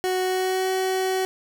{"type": "tone with pitch glide", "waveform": "30% pulse", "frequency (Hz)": [370, 376.5], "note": ["F#4", "F#4"], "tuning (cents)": [0, 30], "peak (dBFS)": -19, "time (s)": [0.04, 1.25], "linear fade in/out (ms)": 0, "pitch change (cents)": 30, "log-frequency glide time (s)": [0.21, 0.7], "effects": []}